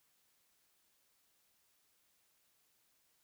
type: silence
effects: white hiss -75 dBFS RMS until 3.23 s